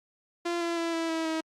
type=tone with pitch steps; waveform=sawtooth; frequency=344 / 339.1 / 334.2 / 329.4 / 324.7 / 320 Hz; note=F4 / E4 / E4 / E4 / E4 / D#4; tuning=-26 / +49 / +24 / -1 / -26 / +49 cents; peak=-24 dBFS; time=0.45-1.41 s; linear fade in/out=10 ms; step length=160 ms; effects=low-pass 7000 Hz 12 dB/octave + Opus 48 kbps